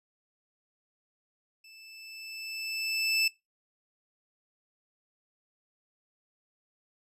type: tone with level ramp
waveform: 25% pulse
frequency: 2637 Hz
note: E7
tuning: in tune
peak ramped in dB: -48 to -19 dBFS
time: 1.64-3.28 s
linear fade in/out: 5 ms
effects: noise-tail reverb RT60 0.2 s tail -20 dB re dry + resampled to 32000 Hz